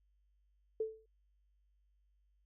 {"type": "tone with exponential decay", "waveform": "sine", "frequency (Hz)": 440, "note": "A4", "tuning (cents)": 0, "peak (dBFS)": -30, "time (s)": [0.8, 1.06], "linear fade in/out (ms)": 5, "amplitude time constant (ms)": 55, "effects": ["added 50 Hz sine -70 dBFS peak until 2.45 s"]}